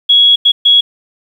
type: tone bursts at uneven times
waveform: sine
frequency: 3337 Hz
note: G#7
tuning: 8 cents sharp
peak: -4 dBFS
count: 3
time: 0.09-0.36 / 0.45-0.52 / 0.65-0.81 s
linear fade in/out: 10 ms
effects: 7-bit